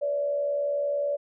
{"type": "tone with frequency modulation", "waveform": "sine", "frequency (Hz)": 575, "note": "D5", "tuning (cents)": -37, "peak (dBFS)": -24, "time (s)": [0.01, 1.17], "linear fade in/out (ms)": 20, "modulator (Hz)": 71.2, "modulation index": 0.4, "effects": []}